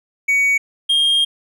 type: tone pair in turn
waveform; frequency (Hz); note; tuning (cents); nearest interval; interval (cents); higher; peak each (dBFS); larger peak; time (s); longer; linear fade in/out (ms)
triangle; 2250 / 3224; C#7 / G7; +25 / +48; tritone; 623; second; -11; neither; 0.28-0.58 / 0.89-1.25; second; 10
effects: none